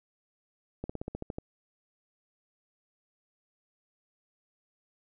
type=slowing click train; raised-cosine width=2 ms; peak=-22 dBFS; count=9; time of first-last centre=0.84-1.384 s; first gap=55 ms; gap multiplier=1.06; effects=none